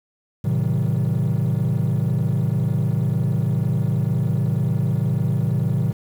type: chord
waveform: triangle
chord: A diminished seventh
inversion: none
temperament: just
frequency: 110 / 132 / 158.4 / 190.08 Hz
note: A2 / C3 / Eb3 / Gb3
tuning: 0 / +16 / +31 / +47 cents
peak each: -20 / -19 / -20 / -24 dBFS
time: 0.44-5.93 s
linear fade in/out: 10 ms
effects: tanh soft clip ceiling -12 dBFS + 8-bit